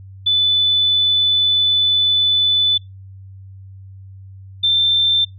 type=tone pair in turn; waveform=sine; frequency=3494 / 3563 Hz; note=A7 / A7; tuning=-13 / +21 cents; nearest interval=unison; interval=34 cents; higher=second; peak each=-12 dBFS; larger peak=neither; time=0.26-2.78 / 4.63-5.25 s; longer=first; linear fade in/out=10 ms; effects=noise-tail reverb RT60 0.2 s tail -25 dB re dry + added 96 Hz sine -35 dBFS peak until 5.38 s